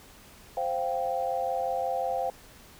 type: chord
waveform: sine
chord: C suspended fourth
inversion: none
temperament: equal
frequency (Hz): 523.3 / 698.5 / 784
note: C5 / F5 / G5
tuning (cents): 0 / 0 / 0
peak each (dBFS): -31 / -31 / -31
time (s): 0.57-2.3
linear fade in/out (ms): 2
effects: pink hiss -52 dBFS RMS until 2.79 s